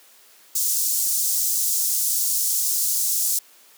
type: high-pass noise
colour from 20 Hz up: pink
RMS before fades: -22 dBFS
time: 0.55-3.39 s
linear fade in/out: 5 ms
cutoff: 6100 Hz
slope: 24 dB/octave
effects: white hiss -52 dBFS RMS until 3.77 s + high-pass 300 Hz 12 dB/octave